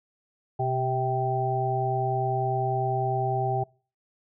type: harmonic tone with a mistuned harmonic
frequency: 130 Hz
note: C3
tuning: 11 cents flat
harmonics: 1 / 3 / 5 / 6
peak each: -28 / -31 / -33 / -27 dBFS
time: 0.59-3.64 s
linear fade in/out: 10 ms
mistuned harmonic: 1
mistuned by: -45 cents
effects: noise-tail reverb RT60 0.4 s tail -25 dB re dry